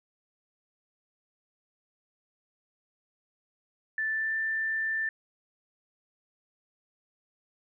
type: tone with pitch glide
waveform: sine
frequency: 1760 to 1776.3 Hz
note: A6 to A6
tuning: 0 to +16 cents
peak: -27 dBFS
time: 3.98-5.09 s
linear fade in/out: 2 ms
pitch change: +16 cents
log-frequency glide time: 4.09-4.36 s
effects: none